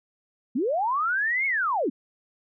sine linear two-way sweep, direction up then down, 212 to 2217 to 212 Hz, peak -22 dBFS, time 0.55-1.9 s, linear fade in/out 10 ms, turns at 1.46 s, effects none

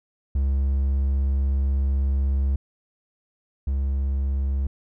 triangle tone pair in turn, 68.1 / 68.1 Hz, C#2 / C#2, -30 / -30 cents, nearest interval unison, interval 0 cents, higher neither, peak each -17 / -19 dBFS, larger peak first, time 0.35-2.56 / 3.67-4.67 s, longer first, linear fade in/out 5 ms, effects none

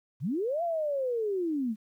sine linear two-way sweep, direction up then down, 102.9 to 698.5 to 204.7 Hz, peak -27 dBFS, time 0.2-1.76 s, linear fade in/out 50 ms, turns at 0.63 s, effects 11-bit

